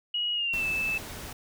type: tone with pitch glide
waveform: sine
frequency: 2900 to 2629 Hz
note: F#7 to E7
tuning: -35 to -5 cents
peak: -26 dBFS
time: 0.14-0.98 s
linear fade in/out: 5 ms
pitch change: -170 cents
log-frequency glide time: 0.34-0.65 s
type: noise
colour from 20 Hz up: pink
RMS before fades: -40 dBFS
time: 0.53-1.33 s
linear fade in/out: 5 ms
effects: none